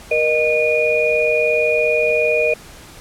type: tone cluster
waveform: sine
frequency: 472.3 / 615 / 2447 Hz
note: A#4 / D#5 / D#7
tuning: +23 / -20 / -29 cents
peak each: -18 dBFS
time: 0.11-2.54 s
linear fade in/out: 5 ms
effects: pink hiss -40 dBFS RMS until 3 s + low-pass 12000 Hz 12 dB/octave